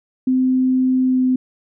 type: tone with pitch glide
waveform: sine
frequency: 257.7 to 255.9 Hz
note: C4 to C4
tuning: -26 to -38 cents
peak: -13 dBFS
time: 0.27-1.36 s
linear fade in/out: 5 ms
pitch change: -12 cents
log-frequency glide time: 1.02-1.22 s
effects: none